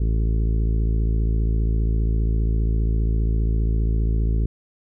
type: harmonic tone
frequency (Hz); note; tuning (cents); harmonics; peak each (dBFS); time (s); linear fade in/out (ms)
55; A1; 0; 1 / 2 / 3 / 4 / 5 / 6 / 7 / 8; -18 / -26 / -31 / -36 / -37 / -40 / -39 / -42; 0-4.46; 5
effects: none